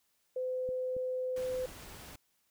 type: tone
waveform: sine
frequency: 510 Hz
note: C5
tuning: 44 cents flat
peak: -32 dBFS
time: 0.36-1.66 s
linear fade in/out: 5 ms
type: clicks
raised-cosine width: 3 ms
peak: -35 dBFS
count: 2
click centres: 0.69 / 0.966 s
type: noise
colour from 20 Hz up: pink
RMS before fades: -49 dBFS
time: 1.36-2.16 s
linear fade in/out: 5 ms
effects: white hiss -75 dBFS RMS until 2.5 s